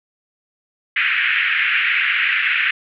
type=band-pass noise; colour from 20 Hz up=white; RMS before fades=-18 dBFS; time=0.96-2.71 s; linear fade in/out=5 ms; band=1500 to 2700 Hz; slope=48 dB/octave; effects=none